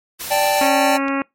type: noise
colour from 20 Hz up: white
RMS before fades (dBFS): -28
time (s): 0.19-0.69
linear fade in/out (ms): 20
type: chord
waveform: square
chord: D suspended fourth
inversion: none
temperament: equal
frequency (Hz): 587.3 / 784 / 880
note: D5 / G5 / A5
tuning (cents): 0 / 0 / 0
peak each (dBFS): -19 / -19 / -22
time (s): 0.3-0.98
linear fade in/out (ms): 20
type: harmonic tone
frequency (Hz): 274.7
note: C#4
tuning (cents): -16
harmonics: 1 / 2 / 3 / 4 / 5 / 6 / 7 / 8 / 9 / 10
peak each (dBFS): -20 / -26 / -30 / -27 / -28 / -33 / -31 / -34 / -31 / -35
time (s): 0.61-1.22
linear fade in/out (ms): 2
type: click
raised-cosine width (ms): 0.2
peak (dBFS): -17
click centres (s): 1.083
effects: noise-tail reverb RT60 0.2 s tail -26 dB re dry + MP3 64 kbps